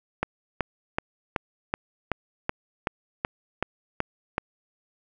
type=click train; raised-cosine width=0.5 ms; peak=-9 dBFS; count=12; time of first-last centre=0.23-4.381 s; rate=2.65 Hz; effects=none